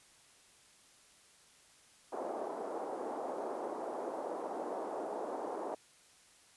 white band-pass noise, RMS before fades -40 dBFS, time 2.12-5.75 s, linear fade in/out 10 ms, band 310 to 820 Hz, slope 24 dB/octave, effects white hiss -63 dBFS RMS until 6.56 s + resampled to 24000 Hz

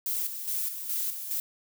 violet noise with tremolo, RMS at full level -30 dBFS, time 0.06-1.4 s, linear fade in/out 2 ms, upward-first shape square, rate 2.4 Hz, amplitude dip 55%, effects none

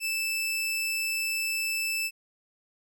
sawtooth tone, 2637 Hz, E7, in tune, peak -24 dBFS, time 0-2.11 s, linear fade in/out 50 ms, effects none

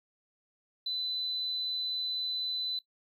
triangle tone, 4008 Hz, B7, 25 cents sharp, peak -28 dBFS, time 0.86-2.79 s, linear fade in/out 5 ms, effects noise-tail reverb RT60 0.1 s tail -20 dB re dry + tanh soft clip ceiling -29 dBFS

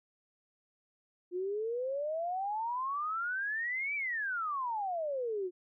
sine exponential two-way sweep, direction up then down, 349.2 to 2349 to 349.2 Hz, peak -32 dBFS, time 1.31-5.51 s, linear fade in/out 50 ms, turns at 3.95 s, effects none

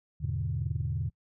sine chord, E dominant seventh, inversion none, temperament equal, 82.41 / 103.83 / 123.47 / 146.83 Hz, E2 / G#2 / B2 / D3, 0 / 0 / 0 / 0 cents, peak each -34 dBFS, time 0.2-1.1 s, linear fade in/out 20 ms, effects noise-tail reverb RT60 0.1 s tail -25 dB re dry + tanh soft clip ceiling -20 dBFS

